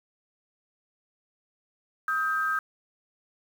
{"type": "tone pair together", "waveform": "sine", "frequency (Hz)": [1265.3, 1575], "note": ["D#6", "G6"], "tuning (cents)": [29, 8], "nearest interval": "major third", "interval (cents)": 379, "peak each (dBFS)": -27, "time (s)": [2.08, 2.59], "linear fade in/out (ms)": 2, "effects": ["8-bit"]}